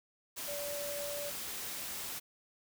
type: tone in noise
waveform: sine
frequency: 578 Hz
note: D5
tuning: 28 cents flat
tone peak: -39 dBFS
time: 0.47-1.31 s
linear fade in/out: 20 ms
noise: white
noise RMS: -41 dBFS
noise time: 0.36-2.2 s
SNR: -1 dB
effects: none